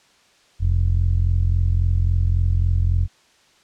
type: tone with low-pass filter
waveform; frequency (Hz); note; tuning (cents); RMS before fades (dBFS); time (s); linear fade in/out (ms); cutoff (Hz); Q
sawtooth; 43.65; F1; 0; -18; 0.59-3.08; 50; 94; 3.1
effects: white hiss -56 dBFS RMS until 3.63 s + low-pass 6000 Hz 12 dB/octave